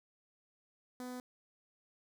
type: tone with notch filter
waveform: sawtooth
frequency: 250 Hz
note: B3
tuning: 21 cents sharp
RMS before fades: -44 dBFS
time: 1-1.2 s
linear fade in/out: 0 ms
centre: 2700 Hz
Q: 1.3
effects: none